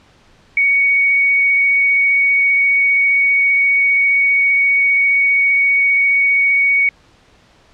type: tone with vibrato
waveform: sine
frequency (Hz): 2236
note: C#7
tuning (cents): +14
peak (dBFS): -10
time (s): 0.57-6.89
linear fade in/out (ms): 2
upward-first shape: triangle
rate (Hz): 15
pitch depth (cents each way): 11
effects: pink hiss -50 dBFS RMS until 7.73 s + low-pass 5000 Hz 12 dB/octave